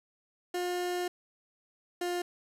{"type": "tone pair in turn", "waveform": "30% pulse", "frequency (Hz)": [356.6, 353.3], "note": ["F4", "F4"], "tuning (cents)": [36, 20], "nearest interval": "unison", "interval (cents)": 16, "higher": "first", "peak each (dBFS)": -28, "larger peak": "neither", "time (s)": [[0.54, 1.08], [2.01, 2.22]], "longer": "first", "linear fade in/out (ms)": 5, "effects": ["resampled to 32000 Hz", "10-bit"]}